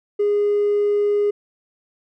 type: tone with hard clipping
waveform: sine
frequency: 411.7 Hz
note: G#4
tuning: 15 cents flat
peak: -16 dBFS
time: 0.19-1.31 s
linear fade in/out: 10 ms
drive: 1 dB
effects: none